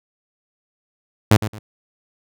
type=tone with echo; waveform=sawtooth; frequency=106.9 Hz; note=A2; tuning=49 cents flat; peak=-5 dBFS; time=1.31-1.37 s; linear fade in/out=5 ms; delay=110 ms; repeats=2; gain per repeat=-12 dB; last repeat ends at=1.59 s; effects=none